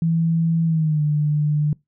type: tone with pitch glide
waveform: sine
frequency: 164.81 to 149.4 Hz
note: E3 to D3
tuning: 0 to +30 cents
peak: -16 dBFS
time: 0.02-1.73 s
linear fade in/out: 2 ms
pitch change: -170 cents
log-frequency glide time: 0.65-1.03 s
effects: noise-tail reverb RT60 0.2 s tail -24 dB re dry